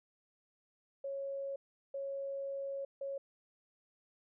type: tone bursts at uneven times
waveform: sine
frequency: 551 Hz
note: C#5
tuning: 11 cents flat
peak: -37 dBFS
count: 3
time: 1.04-1.56 / 1.94-2.85 / 3.01-3.18 s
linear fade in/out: 5 ms
effects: none